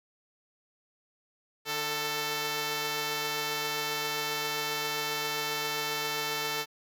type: tone pair together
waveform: 5% pulse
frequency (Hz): 150 / 442.5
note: D3 / A4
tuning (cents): +37 / +10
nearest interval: octave + perfect fifth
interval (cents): 1873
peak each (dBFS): -28 / -19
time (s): 1.65-6.66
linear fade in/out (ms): 50
effects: none